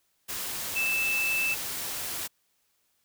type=tone in noise; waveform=sine; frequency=2637 Hz; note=E7; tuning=in tune; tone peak=-25 dBFS; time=0.75-1.55 s; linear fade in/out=20 ms; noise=white; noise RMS=-34 dBFS; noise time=0.28-2.28 s; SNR=+6 dB; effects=white hiss -72 dBFS RMS until 3.04 s